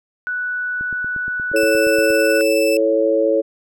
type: tone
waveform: sine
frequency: 1480 Hz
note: F#6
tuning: in tune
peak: -20 dBFS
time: 0.27-2.41 s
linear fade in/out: 0 ms
type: click train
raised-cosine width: 3 ms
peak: -23 dBFS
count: 12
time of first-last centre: 0.81-2.104 s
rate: 8.5 Hz
type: chord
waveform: sine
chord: A major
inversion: second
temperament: equal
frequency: 329.6 / 440 / 554.4 Hz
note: E4 / A4 / C#5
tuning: 0 / 0 / 0 cents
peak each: -20 / -18 / -16 dBFS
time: 1.53-3.42 s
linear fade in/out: 20 ms
type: tone with tremolo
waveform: sawtooth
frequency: 2637 Hz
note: E7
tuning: in tune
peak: -18 dBFS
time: 1.56-2.77 s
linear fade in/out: 2 ms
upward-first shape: sine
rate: 19 Hz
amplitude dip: 25%
effects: none